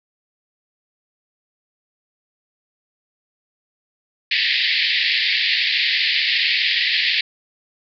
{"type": "band-pass noise", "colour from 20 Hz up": "pink", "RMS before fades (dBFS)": -19, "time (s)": [4.31, 7.21], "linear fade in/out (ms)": 5, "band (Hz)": [1800, 4800], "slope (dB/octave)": 96, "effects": []}